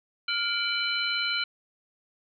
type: tone cluster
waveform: sine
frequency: 1405 / 2331 / 2995 / 4067 Hz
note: F6 / D7 / F#7 / C8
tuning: +10 / -14 / +20 / -50 cents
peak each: -31 dBFS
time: 0.28-1.44 s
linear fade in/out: 5 ms
effects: none